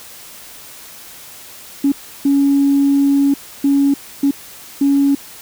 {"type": "tone bursts at uneven times", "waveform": "sine", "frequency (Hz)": 279.5, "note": "C#4", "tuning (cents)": 14, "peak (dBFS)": -9, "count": 5, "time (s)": [[1.84, 1.92], [2.25, 3.34], [3.64, 3.94], [4.23, 4.31], [4.81, 5.15]], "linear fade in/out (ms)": 5, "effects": ["tanh soft clip ceiling -5 dBFS", "white hiss -37 dBFS RMS until 5.41 s"]}